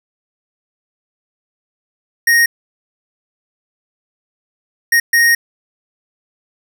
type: tone bursts at uneven times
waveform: square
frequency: 1864.7 Hz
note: A#6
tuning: in tune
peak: -9 dBFS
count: 3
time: 2.27-2.46 / 4.92-5 / 5.13-5.35 s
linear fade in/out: 5 ms
effects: none